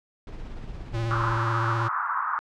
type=noise with tremolo; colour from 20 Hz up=brown; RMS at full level=-35 dBFS; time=0.27-1.38 s; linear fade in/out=2 ms; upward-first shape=triangle; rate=17 Hz; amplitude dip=40%
type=tone with vibrato; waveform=square; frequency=114.6 Hz; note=A#2; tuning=29 cents flat; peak=-26 dBFS; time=0.93-1.89 s; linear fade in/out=20 ms; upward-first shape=sine; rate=16 Hz; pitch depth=36 cents each way
type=band-pass noise; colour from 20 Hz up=white; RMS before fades=-28 dBFS; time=1.11-2.39 s; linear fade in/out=0 ms; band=970 to 1400 Hz; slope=48 dB/octave
effects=low-pass 5000 Hz 12 dB/octave